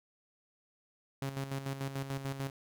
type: tone with tremolo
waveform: sawtooth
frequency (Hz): 136.5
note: C#3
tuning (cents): -26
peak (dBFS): -30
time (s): 1.22-2.5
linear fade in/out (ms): 2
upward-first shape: square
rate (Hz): 6.8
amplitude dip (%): 60
effects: none